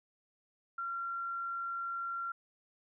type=tone; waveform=sine; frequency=1373 Hz; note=F6; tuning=30 cents flat; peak=-35 dBFS; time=0.78-2.32 s; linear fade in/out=5 ms; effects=none